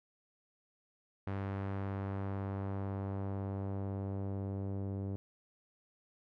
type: tone with low-pass filter sweep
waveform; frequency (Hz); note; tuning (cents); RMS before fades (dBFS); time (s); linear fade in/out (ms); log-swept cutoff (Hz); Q
sawtooth; 98; G2; 0; -38; 1.27-5.16; 0; 1800 to 450; 0.92
effects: none